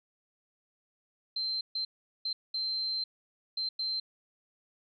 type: tone bursts at uneven times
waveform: sine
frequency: 4120 Hz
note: C8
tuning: 28 cents flat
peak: -30 dBFS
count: 6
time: 1.36-1.61 / 1.75-1.85 / 2.25-2.33 / 2.54-3.04 / 3.57-3.69 / 3.79-4 s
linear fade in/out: 5 ms
effects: none